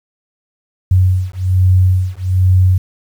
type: beating tone pair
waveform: sine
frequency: 91.9 / 93.1 Hz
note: F#2 / F#2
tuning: -11 / +11 cents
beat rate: 1.2 Hz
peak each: -12 dBFS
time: 0.91-2.78 s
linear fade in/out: 5 ms
effects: 7-bit